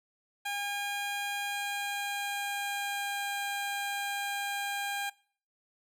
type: tone with pitch glide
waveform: 15% pulse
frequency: 810 to 804.4 Hz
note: G#5 to G5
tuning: -43 to +44 cents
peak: -26 dBFS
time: 0.45-5.1 s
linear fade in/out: 10 ms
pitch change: -13 cents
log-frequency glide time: 1.46-3.37 s
effects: noise-tail reverb RT60 0.5 s tail -22 dB re dry